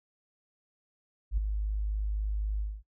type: tone with ADSR envelope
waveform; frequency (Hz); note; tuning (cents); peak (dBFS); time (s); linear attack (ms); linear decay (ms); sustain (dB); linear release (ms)
sine; 51.91; G#1; 0; -22; 1.31-2.83; 63; 8; -6; 230
effects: noise-tail reverb RT60 0.1 s tail -25 dB re dry